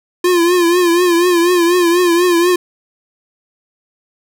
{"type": "tone with vibrato", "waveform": "square", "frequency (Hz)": 349.2, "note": "F4", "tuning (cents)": 0, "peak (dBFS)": -10, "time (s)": [0.24, 2.56], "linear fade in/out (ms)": 5, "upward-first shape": "triangle", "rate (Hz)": 4.1, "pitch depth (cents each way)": 82, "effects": []}